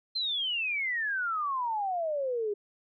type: exponential sweep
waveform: sine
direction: down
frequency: 4186 to 400.9 Hz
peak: -28 dBFS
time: 0.15-2.54 s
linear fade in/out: 10 ms
effects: none